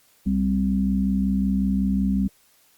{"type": "harmonic tone", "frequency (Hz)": 65.41, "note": "C2", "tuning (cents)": 0, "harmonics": [1, 3, 4], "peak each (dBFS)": [-27, -20, -27], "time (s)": [0.26, 2.28], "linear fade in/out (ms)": 10, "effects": ["white hiss -59 dBFS RMS until 2.77 s", "Opus 48 kbps"]}